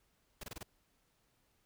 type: noise bursts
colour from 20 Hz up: pink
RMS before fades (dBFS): -45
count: 5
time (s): 0.41-0.631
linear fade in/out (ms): 5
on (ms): 25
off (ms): 24
effects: pink hiss -75 dBFS RMS until 1.65 s